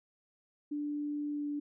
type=tone with pitch glide; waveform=sine; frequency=293.7 to 291.7 Hz; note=D4 to D4; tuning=0 to -12 cents; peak=-33 dBFS; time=0.71-1.6 s; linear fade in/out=10 ms; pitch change=-12 cents; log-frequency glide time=1.31-1.46 s; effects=none